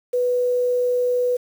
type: tone with quantisation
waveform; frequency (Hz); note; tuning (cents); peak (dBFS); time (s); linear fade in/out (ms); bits
sine; 493.9; B4; 0; -17; 0.13-1.37; 10; 7
effects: none